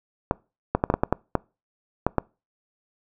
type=clicks; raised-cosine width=1 ms; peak=-5 dBFS; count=10; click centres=0.311 / 0.75 / 0.839 / 0.901 / 0.94 / 1.035 / 1.126 / 1.353 / 2.066 / 2.183 s; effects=noise-tail reverb RT60 0.3 s tail -25 dB re dry